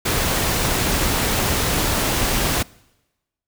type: noise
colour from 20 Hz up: pink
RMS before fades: -20 dBFS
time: 0.05-2.63 s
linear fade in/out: 10 ms
effects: noise-tail reverb RT60 1.0 s tail -24 dB re dry